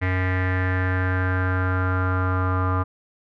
square tone with low-pass filter sweep, 92.5 Hz, F#2, in tune, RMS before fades -22 dBFS, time 0.01-2.84 s, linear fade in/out 20 ms, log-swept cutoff 2000 to 1200 Hz, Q 6.2, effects none

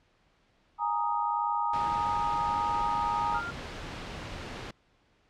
sine chord, Ab suspended second, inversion none, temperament equal, 830.6 / 932.3 / 1244.5 Hz, Ab5 / Bb5 / Eb6, 0 / 0 / 0 cents, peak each -32 / -29 / -32 dBFS, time 0.78-3.42 s, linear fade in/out 50 ms
pink noise, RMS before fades -39 dBFS, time 1.73-4.71 s, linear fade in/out 5 ms
sine tone, 1396.9 Hz, F6, in tune, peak -34 dBFS, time 3.34-3.51 s, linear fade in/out 10 ms
effects pink hiss -67 dBFS RMS until 5.29 s + low-pass 4000 Hz 12 dB/octave

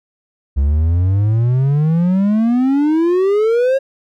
triangle exponential sweep, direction up, 67 to 548 Hz, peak -9 dBFS, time 0.56-3.79 s, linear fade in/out 20 ms, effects none

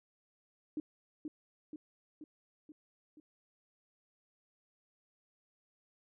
sine tone with echo, 304.5 Hz, D#4, 37 cents flat, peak -34 dBFS, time 0.77-0.8 s, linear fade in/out 2 ms, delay 480 ms, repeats 5, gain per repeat -4 dB, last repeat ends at 3.2 s, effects none

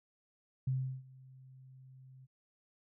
sine tone with ADSR envelope, 130.81 Hz, C3, in tune, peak -29 dBFS, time 0.67-2.27 s, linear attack 6 ms, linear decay 350 ms, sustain -24 dB, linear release 29 ms, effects none

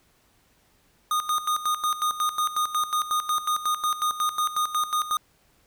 square tone with tremolo, 1230 Hz, D#6, 20 cents flat, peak -22 dBFS, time 1.11-5.17 s, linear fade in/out 2 ms, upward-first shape square, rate 5.5 Hz, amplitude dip 75%, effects pink hiss -63 dBFS RMS until 5.66 s

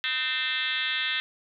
sine tone with frequency modulation, 2637 Hz, E7, in tune, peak -25 dBFS, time 0.04-1.2 s, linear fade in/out 0 ms, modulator 274 Hz, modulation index 4.1, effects none

